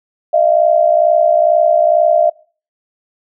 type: tone pair together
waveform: sine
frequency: 620 / 682.2 Hz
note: D#5 / F5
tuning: -6 / -41 cents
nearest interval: major second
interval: 165 cents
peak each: -11 dBFS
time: 0.33-2.3 s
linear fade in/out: 10 ms
effects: noise-tail reverb RT60 0.4 s tail -23 dB re dry